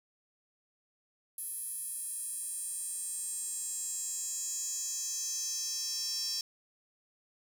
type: tone with high-pass filter sweep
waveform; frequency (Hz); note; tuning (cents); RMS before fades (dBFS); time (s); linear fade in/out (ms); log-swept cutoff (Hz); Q
square; 362.1; F#4; -37; -37; 1.38-6.41; 2; 11000 to 5300; 6.7
effects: none